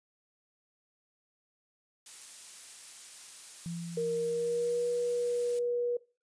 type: noise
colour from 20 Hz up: blue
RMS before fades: -45 dBFS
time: 2.06-5.59 s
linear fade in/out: 2 ms
type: tone with exponential decay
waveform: sine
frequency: 170 Hz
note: F3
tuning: 46 cents flat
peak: -34 dBFS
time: 3.66-5.96 s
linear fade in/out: 0 ms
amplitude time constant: 500 ms
type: tone with pitch glide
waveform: sine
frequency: 466.2 to 482.6 Hz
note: A#4 to B4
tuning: 0 to -40 cents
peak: -28 dBFS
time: 3.97-5.97 s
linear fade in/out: 5 ms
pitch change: +60 cents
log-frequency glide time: 4.17-4.88 s
effects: noise-tail reverb RT60 0.3 s tail -20 dB re dry + resampled to 22050 Hz